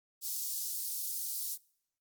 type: high-pass noise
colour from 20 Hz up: white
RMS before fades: -37 dBFS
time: 0.21-1.58 s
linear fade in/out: 50 ms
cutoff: 4800 Hz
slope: 24 dB/octave
effects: noise-tail reverb RT60 0.7 s tail -24 dB re dry + Opus 48 kbps